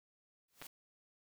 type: noise with exponential growth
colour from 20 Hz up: white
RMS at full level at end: -47 dBFS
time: 0.48-0.67 s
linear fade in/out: 5 ms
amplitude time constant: 41 ms
type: clicks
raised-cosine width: 0.3 ms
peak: -31 dBFS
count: 2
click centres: 0.616 / 0.623 s
effects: none